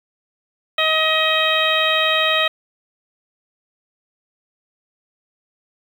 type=harmonic tone; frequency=632 Hz; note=D#5; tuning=27 cents sharp; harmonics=1 / 2 / 3 / 4 / 5 / 6; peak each=-22 / -22 / -22 / -22 / -22 / -22 dBFS; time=0.78-2.48 s; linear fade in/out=5 ms; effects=7-bit

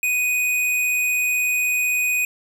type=tone; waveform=square; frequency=2489 Hz; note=D#7; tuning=in tune; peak=-19 dBFS; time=0.03-2.25 s; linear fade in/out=2 ms; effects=none

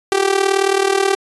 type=tone with amplitude modulation; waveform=sawtooth; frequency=390.1 Hz; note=G4; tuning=8 cents flat; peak=-6 dBFS; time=0.12-1.15 s; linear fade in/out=0 ms; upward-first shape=sine; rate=38.6 Hz; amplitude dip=80%; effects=resampled to 24000 Hz

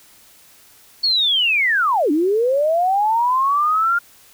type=linear two-way sweep; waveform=sine; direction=down then up; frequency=4438 to 282.4 to 1415 Hz; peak=-14 dBFS; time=1.03-3.99 s; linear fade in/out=10 ms; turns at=2.11 s; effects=white hiss -49 dBFS RMS until 4.33 s

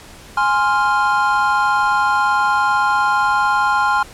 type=chord; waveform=triangle; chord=F minor; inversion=first; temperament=equal; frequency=830.6 / 1046.5 / 1396.9 Hz; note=Ab5 / C6 / F6; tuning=0 / 0 / 0 cents; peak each=-16 dBFS; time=0.37-4.03 s; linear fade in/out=5 ms; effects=pink hiss -40 dBFS RMS until 4.13 s + low-pass 11000 Hz 12 dB/octave

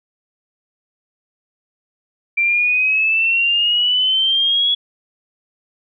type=exponential sweep; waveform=sine; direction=up; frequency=2349 to 3376 Hz; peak=-13 dBFS; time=2.37-4.75 s; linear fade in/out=10 ms; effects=none

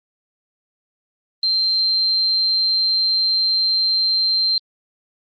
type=tone; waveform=sine; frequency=4145 Hz; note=C8; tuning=17 cents flat; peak=-15 dBFS; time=1.43-4.58 s; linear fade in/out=2 ms; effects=Opus 24 kbps

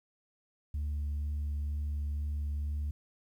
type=tone with vibrato; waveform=sine; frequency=73.42 Hz; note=D2; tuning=in tune; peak=-29 dBFS; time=0.74-2.91 s; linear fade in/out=5 ms; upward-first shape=sine; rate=2.1 Hz; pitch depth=11 cents each way; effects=tanh soft clip ceiling -30 dBFS + 11-bit

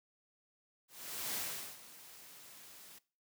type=noise with ADSR envelope; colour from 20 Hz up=white; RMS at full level=-38 dBFS; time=0.88-2.99 s; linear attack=470 ms; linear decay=420 ms; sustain=-17 dB; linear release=11 ms; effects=noise-tail reverb RT60 0.4 s tail -21 dB re dry + high-pass 100 Hz 12 dB/octave

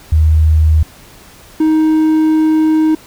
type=tone pair in turn; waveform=sine / triangle; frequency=78.4 / 313.6 Hz; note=D#2 / D#4; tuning=+14 / +14 cents; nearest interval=2 octaves; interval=2400 cents; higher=second; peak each=-6 dBFS; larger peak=neither; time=0.12-0.83 / 1.6-2.95 s; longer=second; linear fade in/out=5 ms; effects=pink hiss -40 dBFS RMS until 3.06 s

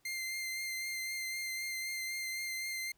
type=tone with vibrato; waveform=sawtooth; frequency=2093 Hz; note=C7; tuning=in tune; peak=-33 dBFS; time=0.05-2.92 s; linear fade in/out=5 ms; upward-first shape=triangle; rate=3.9 Hz; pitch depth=20 cents each way; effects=pink hiss -72 dBFS RMS until 2.97 s

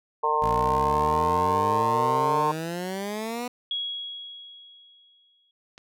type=harmonic tone; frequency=151.9 Hz; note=D#3; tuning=41 cents flat; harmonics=3 / 4 / 5 / 6 / 7; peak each=-28 / -33 / -34 / -24 / -25 dBFS; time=0.23-2.52 s; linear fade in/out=10 ms
type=exponential sweep; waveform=15% pulse; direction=up; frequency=55.8 to 248.6 Hz; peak=-23 dBFS; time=0.42-3.48 s; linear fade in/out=5 ms
type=tone with exponential decay; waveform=sine; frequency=3322 Hz; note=G#7; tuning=in tune; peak=-25 dBFS; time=3.71-5.51 s; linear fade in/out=2 ms; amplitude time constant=390 ms
type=click; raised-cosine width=0.2 ms; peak=-29 dBFS; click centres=5.779 s
effects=none

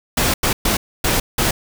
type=noise bursts at uneven times; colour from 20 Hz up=pink; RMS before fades=-17 dBFS; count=5; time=0.17-0.34 / 0.43-0.53 / 0.65-0.77 / 1.04-1.2 / 1.38-1.51 s; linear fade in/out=5 ms; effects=none

